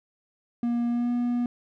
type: tone with pitch glide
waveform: triangle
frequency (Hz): 237.6 to 242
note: A#3 to B3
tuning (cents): +33 to -35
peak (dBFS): -21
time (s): 0.63-1.46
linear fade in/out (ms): 2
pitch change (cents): +32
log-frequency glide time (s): 0.89-1.11
effects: none